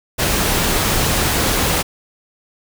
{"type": "noise", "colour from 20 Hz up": "pink", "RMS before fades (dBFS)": -17, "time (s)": [0.18, 1.83], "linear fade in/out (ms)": 20, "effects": []}